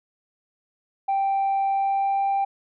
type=tone with pitch glide; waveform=sine; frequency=784 to 789 Hz; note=G5 to G5; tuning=0 to +11 cents; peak=-18 dBFS; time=1.08-2.45 s; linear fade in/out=10 ms; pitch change=+11 cents; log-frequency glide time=1.69-2.23 s; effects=tanh soft clip ceiling -18 dBFS